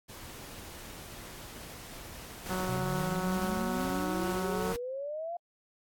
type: noise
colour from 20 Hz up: pink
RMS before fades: -46 dBFS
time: 0.08-2.81 s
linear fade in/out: 20 ms
type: noise with tremolo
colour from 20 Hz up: pink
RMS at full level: -40 dBFS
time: 2.46-4.76 s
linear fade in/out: 0 ms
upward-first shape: triangle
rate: 2.3 Hz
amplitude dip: 30%
type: harmonic tone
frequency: 185 Hz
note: F#3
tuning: in tune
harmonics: 1 / 2 / 3 / 4 / 5 / 6 / 7 / 8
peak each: -35 / -38 / -40 / -41 / -42 / -43 / -43 / -44 dBFS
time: 2.49-4.74 s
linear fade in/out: 20 ms
type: exponential sweep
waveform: sine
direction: up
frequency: 122.9 to 705 Hz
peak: -34 dBFS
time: 2.68-5.37 s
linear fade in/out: 5 ms
effects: AAC 64 kbps